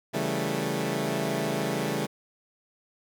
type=chord; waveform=15% pulse; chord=A dominant seventh; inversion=first; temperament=equal; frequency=138.59 / 164.81 / 196 / 220 Hz; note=C#3 / E3 / G3 / A3; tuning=0 / 0 / 0 / 0 cents; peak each=-26 dBFS; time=0.13-2.07 s; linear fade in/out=20 ms; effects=none